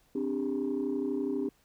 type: chord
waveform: sine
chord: C suspended second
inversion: none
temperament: equal with one note detuned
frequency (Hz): 261.6 / 293.7 / 398.2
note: C4 / D4 / G4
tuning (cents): 0 / 0 / +27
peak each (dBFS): -32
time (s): 0.15-1.49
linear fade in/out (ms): 5
effects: tanh soft clip ceiling -23 dBFS + pink hiss -67 dBFS RMS until 1.64 s